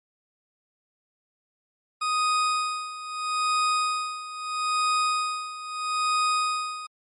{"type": "tone with tremolo", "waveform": "40% pulse", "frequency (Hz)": 1246, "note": "D#6", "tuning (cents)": 2, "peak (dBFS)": -20, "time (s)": [2.01, 6.87], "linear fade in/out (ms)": 10, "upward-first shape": "sine", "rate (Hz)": 0.77, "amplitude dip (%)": 80, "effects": ["MP3 48 kbps"]}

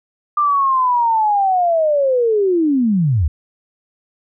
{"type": "linear sweep", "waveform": "sine", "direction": "down", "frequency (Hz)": [1197, 66.2], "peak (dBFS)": -12, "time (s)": [0.37, 3.28], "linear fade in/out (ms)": 5, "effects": []}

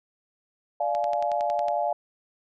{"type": "chord", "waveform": "sine", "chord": "D diminished", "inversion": "none", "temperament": "equal with one note detuned", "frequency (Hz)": [587.3, 698.5, 846.1], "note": ["D5", "F5", "Ab5"], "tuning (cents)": [0, 0, 32], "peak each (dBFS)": [-28, -26, -29], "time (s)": [0.8, 1.93], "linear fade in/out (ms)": 5}
{"type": "click train", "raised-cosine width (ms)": 0.2, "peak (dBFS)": -22, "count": 9, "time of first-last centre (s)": [0.95, 1.684], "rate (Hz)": 10.9}
{"effects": []}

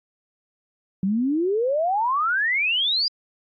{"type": "exponential sweep", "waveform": "sine", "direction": "up", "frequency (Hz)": [183.6, 4928], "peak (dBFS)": -19, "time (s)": [1.03, 3.08], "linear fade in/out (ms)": 2, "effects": ["AAC 48 kbps"]}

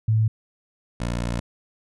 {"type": "tone pair in turn", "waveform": ["sine", "15% pulse"], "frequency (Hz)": [110, 59.03], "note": ["A2", "A#1"], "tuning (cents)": [0, 22], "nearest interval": "major seventh", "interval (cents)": 1078, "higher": "first", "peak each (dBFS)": [-16, -18], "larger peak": "first", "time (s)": [[0.08, 0.28], [1, 1.4]], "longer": "second", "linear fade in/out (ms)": 5, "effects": ["resampled to 24000 Hz"]}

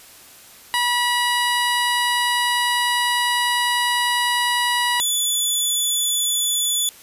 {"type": "tone pair in turn", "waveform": "15% pulse", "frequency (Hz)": [970, 3457], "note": ["B5", "A7"], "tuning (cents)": [-31, -31], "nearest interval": "octave + minor seventh", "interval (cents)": 2200, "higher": "second", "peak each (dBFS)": -11, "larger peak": "neither", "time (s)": [[0.74, 5], [5, 6.89]], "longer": "first", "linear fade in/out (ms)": 0, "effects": ["white hiss -45 dBFS RMS until 7.02 s", "resampled to 32000 Hz"]}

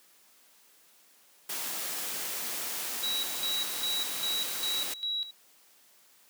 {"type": "noise", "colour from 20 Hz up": "white", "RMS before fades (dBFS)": -35, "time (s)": [1.49, 4.94], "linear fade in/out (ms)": 5}
{"type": "tone with tremolo", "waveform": "sine", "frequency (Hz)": 3885, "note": "B7", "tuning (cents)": -29, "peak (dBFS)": -29, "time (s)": [3.03, 5.31], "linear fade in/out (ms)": 5, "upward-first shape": "square", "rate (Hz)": 2.5, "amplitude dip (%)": 75}
{"effects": ["white hiss -61 dBFS RMS until 6.29 s", "high-pass 200 Hz 12 dB/octave"]}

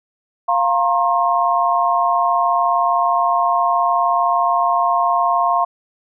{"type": "chord", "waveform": "sine", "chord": "F suspended fourth", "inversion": "none", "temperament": "equal with one note detuned", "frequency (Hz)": [698.5, 932.3, 1071.6], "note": ["F5", "Bb5", "C6"], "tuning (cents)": [0, 0, 41], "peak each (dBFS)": [-17, -20, -17], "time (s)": [0.48, 5.65], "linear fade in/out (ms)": 10, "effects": []}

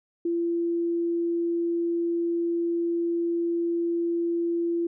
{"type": "tone", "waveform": "sine", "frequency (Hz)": 340, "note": "F4", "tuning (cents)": -46, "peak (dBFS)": -23, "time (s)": [0.25, 4.87], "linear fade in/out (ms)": 5, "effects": []}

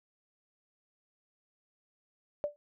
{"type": "tone with exponential decay", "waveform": "sine", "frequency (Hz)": 587.3, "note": "D5", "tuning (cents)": 0, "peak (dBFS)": -25, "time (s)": [2.44, 2.56], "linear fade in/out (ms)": 0, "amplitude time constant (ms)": 25, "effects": []}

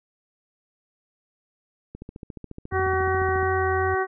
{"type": "click train", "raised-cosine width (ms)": 3, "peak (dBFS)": -24, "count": 22, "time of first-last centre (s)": [1.95, 3.429], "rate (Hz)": 14.2}
{"type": "harmonic tone", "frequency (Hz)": 378.5, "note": "F#4", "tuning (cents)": 39, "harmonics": [1, 2, 3, 4, 5], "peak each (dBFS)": [-24, -27, -29, -30, -31], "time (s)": [2.71, 4.07], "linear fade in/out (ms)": 50}
{"type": "tone with vibrato", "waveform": "sine", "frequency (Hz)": 86.8, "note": "F2", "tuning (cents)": -10, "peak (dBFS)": -28, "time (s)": [2.72, 3.95], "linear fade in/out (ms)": 10, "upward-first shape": "sine", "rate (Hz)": 2.8, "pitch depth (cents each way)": 30}
{"effects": []}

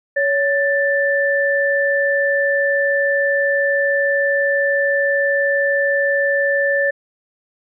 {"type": "tone pair together", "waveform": "sine", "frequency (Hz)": [560.1, 1767], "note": ["C#5", "A6"], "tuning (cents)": [18, 7], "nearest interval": "octave + minor sixth", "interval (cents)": 1989, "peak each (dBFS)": -17, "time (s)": [0.16, 6.91], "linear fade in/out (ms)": 10, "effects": []}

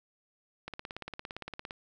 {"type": "click train", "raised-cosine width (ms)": 0.3, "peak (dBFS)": -23, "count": 19, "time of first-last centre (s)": [0.68, 1.709], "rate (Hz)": 17.5, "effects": []}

